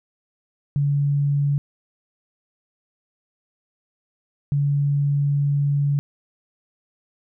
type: tone bursts at uneven times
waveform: sine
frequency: 142.7 Hz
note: D3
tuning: 49 cents flat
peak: -17 dBFS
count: 2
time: 0.76-1.58 / 4.52-5.99 s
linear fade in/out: 0 ms
effects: none